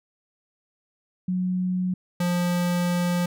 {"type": "tone pair in turn", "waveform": ["sine", "square"], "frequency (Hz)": [183, 176.08], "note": ["F#3", "F3"], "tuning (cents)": [-19, 14], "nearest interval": "minor second", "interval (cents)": 67, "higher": "first", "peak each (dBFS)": -22, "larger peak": "neither", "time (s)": [[1.28, 1.94], [2.2, 3.26]], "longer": "second", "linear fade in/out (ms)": 5, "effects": []}